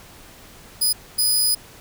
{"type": "tone bursts at uneven times", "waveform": "15% pulse", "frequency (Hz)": 4978, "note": "D#8", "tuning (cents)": 0, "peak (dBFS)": -10, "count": 2, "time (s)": [[0.81, 0.93], [1.18, 1.55]], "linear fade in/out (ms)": 10, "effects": ["pink hiss -45 dBFS RMS until 1.8 s"]}